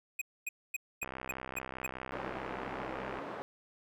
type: tone bursts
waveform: square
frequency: 2497 Hz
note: D#7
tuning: 6 cents sharp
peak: -34 dBFS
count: 7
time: 0.19-1.865 s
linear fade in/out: 5 ms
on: 25 ms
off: 250 ms
type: click train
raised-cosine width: 0.5 ms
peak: -25 dBFS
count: 141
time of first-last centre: 1.03-3.187 s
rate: 64.9 Hz
type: band-pass noise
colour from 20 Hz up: pink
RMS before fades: -42 dBFS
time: 2.12-3.42 s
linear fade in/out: 0 ms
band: 310 to 1200 Hz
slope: 12 dB/octave
effects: none